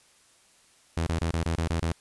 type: tone bursts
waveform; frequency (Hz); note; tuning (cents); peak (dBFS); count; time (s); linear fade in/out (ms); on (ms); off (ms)
sawtooth; 82.5; E2; +2; -21; 8; 0.97-1.919; 0; 95; 27
effects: white hiss -60 dBFS RMS until 2 s + resampled to 24000 Hz